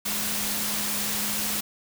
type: tone in noise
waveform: sine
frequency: 207.7 Hz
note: G#3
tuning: in tune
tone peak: -37 dBFS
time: 0.05-1.61 s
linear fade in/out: 10 ms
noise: white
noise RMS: -28 dBFS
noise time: 0.05-1.61 s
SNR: -12 dB
effects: none